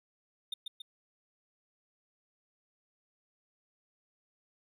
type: tone with echo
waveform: triangle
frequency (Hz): 3632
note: A#7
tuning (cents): -46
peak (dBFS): -32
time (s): 0.52-0.54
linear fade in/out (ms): 5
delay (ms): 140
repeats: 2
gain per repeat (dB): -4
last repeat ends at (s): 0.82
effects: none